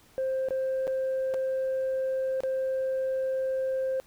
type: tone with dropouts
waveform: sine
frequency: 526 Hz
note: C5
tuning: 9 cents sharp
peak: -24 dBFS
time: 0.18-4 s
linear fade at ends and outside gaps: 0 ms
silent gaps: 0.486-0.507 / 0.87-0.877 / 1.339-1.343 / 2.405-2.435 s
effects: tanh soft clip ceiling -24 dBFS + pink hiss -59 dBFS RMS until 4.06 s